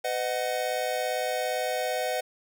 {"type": "chord", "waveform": "square", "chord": "B major", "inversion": "none", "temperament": "equal with one note detuned", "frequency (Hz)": [504.8, 622.3, 740], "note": ["B4", "D#5", "F#5"], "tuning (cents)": [38, 0, 0], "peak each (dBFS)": -32, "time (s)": [0.04, 2.21], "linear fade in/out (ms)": 10, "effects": []}